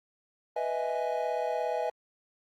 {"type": "chord", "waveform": "triangle", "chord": "E major seventh", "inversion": "second", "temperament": "equal", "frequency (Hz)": [493.9, 622.3, 659.3, 830.6], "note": ["B4", "D#5", "E5", "G#5"], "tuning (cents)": [0, 0, 0, 0], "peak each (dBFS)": -32, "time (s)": [0.56, 1.9], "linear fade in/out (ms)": 5, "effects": ["Opus 32 kbps"]}